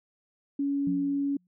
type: tone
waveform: sine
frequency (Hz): 280.8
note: C#4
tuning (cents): +22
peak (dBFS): -25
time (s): 0.59-1.37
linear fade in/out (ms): 5
type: tone with exponential decay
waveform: sine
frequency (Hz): 179.2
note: F3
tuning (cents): +45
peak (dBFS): -28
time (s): 0.87-1.47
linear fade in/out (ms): 2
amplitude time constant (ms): 130
effects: none